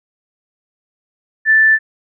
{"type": "tone", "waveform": "sine", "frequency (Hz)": 1762, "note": "A6", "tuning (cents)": 2, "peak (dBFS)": -7, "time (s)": [1.45, 1.79], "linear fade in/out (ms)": 50, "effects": []}